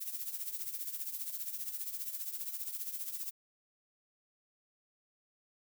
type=noise with tremolo; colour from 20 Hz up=violet; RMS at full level=-37 dBFS; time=0-3.31 s; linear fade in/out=20 ms; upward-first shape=triangle; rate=15 Hz; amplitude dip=75%; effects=none